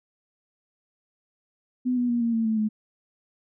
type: tone with pitch steps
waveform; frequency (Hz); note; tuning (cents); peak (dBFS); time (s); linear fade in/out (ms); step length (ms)
sine; 251 / 244.6 / 238.3 / 232.2 / 226.2 / 220.4 / 214.8; B3 / B3 / A#3 / A#3 / A3 / A3 / A3; +28 / -16 / +38 / -7 / +48 / +3 / -41; -21; 1.85-2.69; 20; 120
effects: none